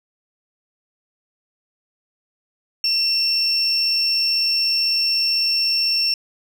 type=tone pair together; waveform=sine; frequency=2700 / 5438 Hz; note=E7 / F8; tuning=+41 / -47 cents; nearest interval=octave; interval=1212 cents; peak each=-24 / -15 dBFS; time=2.84-6.14 s; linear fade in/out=2 ms; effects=tanh soft clip ceiling -14 dBFS